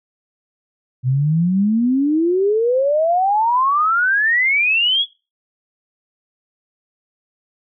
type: exponential sweep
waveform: sine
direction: up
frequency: 123.47 to 3431 Hz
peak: -13 dBFS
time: 1.03-5.06 s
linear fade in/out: 50 ms
effects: noise-tail reverb RT60 0.3 s tail -22 dB re dry